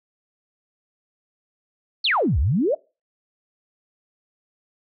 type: exponential two-way sweep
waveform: sine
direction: down then up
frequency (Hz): 4699 to 60 to 671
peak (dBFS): -17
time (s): 2.04-2.75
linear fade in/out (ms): 10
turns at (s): 2.39
effects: noise-tail reverb RT60 0.3 s tail -23 dB re dry